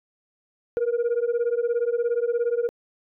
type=beating tone pair; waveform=sine; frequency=466.2 / 483.2 Hz; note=A#4 / B4; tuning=0 / -38 cents; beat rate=17 Hz; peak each=-22 dBFS; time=0.77-2.69 s; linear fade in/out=0 ms; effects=tanh soft clip ceiling -18 dBFS